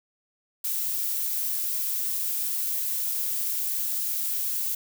violet noise, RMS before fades -28 dBFS, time 0.64-4.75 s, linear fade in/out 5 ms, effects none

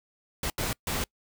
pink noise bursts at uneven times, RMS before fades -30 dBFS, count 3, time 0.43-0.5 / 0.58-0.73 / 0.87-1.04 s, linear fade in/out 2 ms, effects noise-tail reverb RT60 0.1 s tail -26 dB re dry

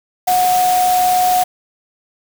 sine tone in noise, 730 Hz, F#5, 24 cents flat, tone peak -11 dBFS, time 0.27-1.44 s, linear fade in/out 10 ms, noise white, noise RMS -23 dBFS, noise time 0.27-1.44 s, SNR +9 dB, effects none

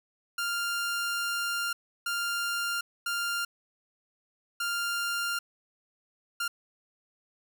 sawtooth tone bursts at uneven times, 1396.9 Hz, F6, in tune, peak -25 dBFS, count 5, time 0.38-1.73 / 2.06-2.81 / 3.06-3.45 / 4.6-5.39 / 6.4-6.48 s, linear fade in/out 5 ms, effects none

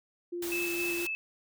sine tone with vibrato, 346.6 Hz, F4, 13 cents flat, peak -33 dBFS, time 0.32-1.06 s, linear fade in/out 10 ms, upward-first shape square, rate 4.3 Hz, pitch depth 11 cents each way
white noise, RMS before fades -39 dBFS, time 0.42-1.07 s, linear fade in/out 5 ms
sine tone with tremolo, 2617 Hz, E7, 13 cents flat, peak -31 dBFS, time 0.52-1.15 s, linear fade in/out 0 ms, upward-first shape square, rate 3.7 Hz, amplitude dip 30%
effects none

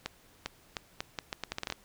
accelerating click train, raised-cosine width 0.2 ms, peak -16 dBFS, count 13, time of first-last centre 0.06-1.724 s, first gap 400 ms, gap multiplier 0.77, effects pink hiss -61 dBFS RMS until 1.84 s

